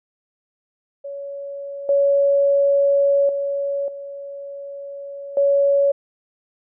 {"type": "tone with level steps", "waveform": "sine", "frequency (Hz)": 561, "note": "C#5", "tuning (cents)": 21, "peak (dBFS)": [-28, -13, -20, -30, -13], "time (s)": [1.04, 5.92], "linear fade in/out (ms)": 10, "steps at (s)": [1.89, 3.29, 3.88, 5.37], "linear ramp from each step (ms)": 2, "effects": []}